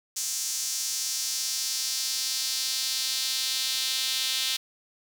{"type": "tone with high-pass filter sweep", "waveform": "sawtooth", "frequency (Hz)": 261.6, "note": "C4", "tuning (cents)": 0, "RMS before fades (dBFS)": -29, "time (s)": [0.16, 4.57], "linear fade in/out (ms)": 10, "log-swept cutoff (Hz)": [6300, 3600], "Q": 2.2, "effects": []}